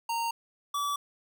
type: tone pair in turn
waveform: square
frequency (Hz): 925 / 1151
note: A#5 / D6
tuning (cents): -14 / -35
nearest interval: major third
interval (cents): 379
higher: second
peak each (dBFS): -29 / -29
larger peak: neither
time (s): 0.09-0.31 / 0.74-0.96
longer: neither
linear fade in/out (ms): 5
effects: none